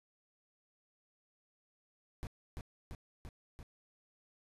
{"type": "noise with echo", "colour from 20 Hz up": "brown", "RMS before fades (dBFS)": -41, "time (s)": [2.23, 2.27], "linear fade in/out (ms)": 0, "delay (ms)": 340, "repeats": 4, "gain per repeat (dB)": -2, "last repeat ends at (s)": 3.63, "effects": ["resampled to 32000 Hz"]}